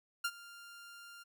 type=tone with ADSR envelope; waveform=sawtooth; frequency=1396.9 Hz; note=F6; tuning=in tune; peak=-27 dBFS; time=0.24-1.24 s; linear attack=9 ms; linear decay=55 ms; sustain=-20 dB; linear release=20 ms; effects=none